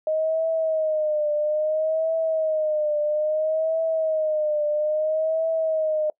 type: tone with vibrato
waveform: sine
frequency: 622.3 Hz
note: D#5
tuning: in tune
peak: -20 dBFS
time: 0.07-6.1 s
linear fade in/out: 2 ms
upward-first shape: triangle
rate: 0.6 Hz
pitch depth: 80 cents each way
effects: noise-tail reverb RT60 0.1 s tail -24 dB re dry